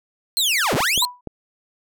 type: linear two-way sweep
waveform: sawtooth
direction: down then up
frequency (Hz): 4271 to 90 to 4271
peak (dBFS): -14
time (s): 0.37-1.05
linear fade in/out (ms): 0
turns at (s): 0.75
type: clicks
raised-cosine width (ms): 2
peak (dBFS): -16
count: 4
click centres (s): 0.731 / 0.805 / 0.977 / 1.273
type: tone with exponential decay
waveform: sine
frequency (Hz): 985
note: B5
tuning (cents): -5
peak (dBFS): -17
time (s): 1.02-1.21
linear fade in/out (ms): 5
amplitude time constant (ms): 40
effects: none